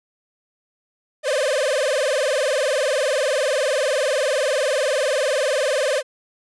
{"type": "tone with vibrato", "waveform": "45% pulse", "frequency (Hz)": 560, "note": "C#5", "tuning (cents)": 18, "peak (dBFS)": -18, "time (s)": [1.23, 6.03], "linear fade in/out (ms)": 50, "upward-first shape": "sine", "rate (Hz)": 20, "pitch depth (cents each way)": 180, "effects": ["resampled to 24000 Hz"]}